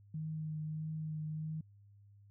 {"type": "tone with vibrato", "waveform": "sine", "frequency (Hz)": 155.56, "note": "D#3", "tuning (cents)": 0, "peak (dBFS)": -37, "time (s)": [0.14, 1.61], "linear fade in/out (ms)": 5, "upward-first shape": "triangle", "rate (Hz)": 1.6, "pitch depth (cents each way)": 19, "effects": ["added 101 Hz sine -58 dBFS peak until 2.3 s"]}